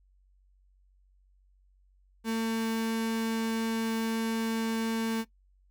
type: tone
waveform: 35% pulse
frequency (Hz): 225.2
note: A3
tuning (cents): +40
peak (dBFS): -26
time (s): 2.24-5.25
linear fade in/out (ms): 50
effects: noise-tail reverb RT60 0.1 s tail -18 dB re dry + added 47 Hz sine -61 dBFS peak until 5.7 s